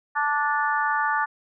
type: harmonic tone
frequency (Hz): 292.6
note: D4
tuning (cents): -6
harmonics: 3 / 4 / 5 / 6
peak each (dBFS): -25 / -26 / -27 / -28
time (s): 0.15-1.26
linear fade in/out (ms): 20
effects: none